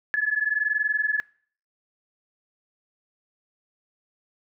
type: tone pair together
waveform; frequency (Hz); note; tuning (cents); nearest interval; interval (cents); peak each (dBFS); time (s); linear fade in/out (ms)
sine; 1701 / 1721.8; G#6 / A6; +41 / -38; unison; 21; -24; 0.14-1.2; 0
effects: noise-tail reverb RT60 0.5 s tail -23 dB re dry